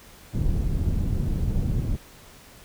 pink low-pass noise, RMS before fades -24 dBFS, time 0.33-1.97 s, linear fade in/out 20 ms, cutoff 180 Hz, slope 12 dB/octave, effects pink hiss -49 dBFS RMS until 2.64 s

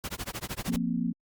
pink noise with tremolo, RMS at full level -33 dBFS, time 0.04-0.76 s, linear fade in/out 0 ms, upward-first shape sine, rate 13 Hz, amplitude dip 100%
sine chord, F suspended fourth, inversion none, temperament equal, 174.61 / 233.1 / 261.6 Hz, F3 / Bb3 / C4, 0 / 0 / 0 cents, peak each -31 / -29 / -33 dBFS, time 0.67-1.13 s, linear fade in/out 20 ms
effects Opus 48 kbps

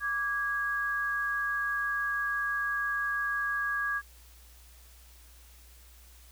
sine tone pair together, 1166 / 1649 Hz, D6 / G#6, -13 / -13 cents, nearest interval tritone, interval 600 cents, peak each -34 / -29 dBFS, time 0-4.02 s, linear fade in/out 50 ms, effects added 60 Hz sine -53 dBFS peak until 6.31 s + white hiss -58 dBFS RMS until 6.31 s

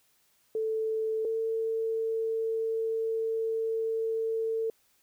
sine tone pair in turn, 440.7 / 448.4 Hz, A4 / A4, +3 / +33 cents, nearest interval unison, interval 30 cents, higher second, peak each -27 dBFS, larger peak neither, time 0.55-1.25 / 1.25-4.7 s, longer second, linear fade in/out 2 ms, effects white hiss -68 dBFS RMS until 5.02 s

